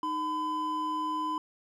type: tone pair together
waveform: triangle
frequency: 309.6 / 1010 Hz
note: D#4 / B5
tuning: -9 / +39 cents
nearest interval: octave + minor sixth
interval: 2048 cents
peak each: -34 / -28 dBFS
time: 0.03-1.38 s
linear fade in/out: 2 ms
effects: none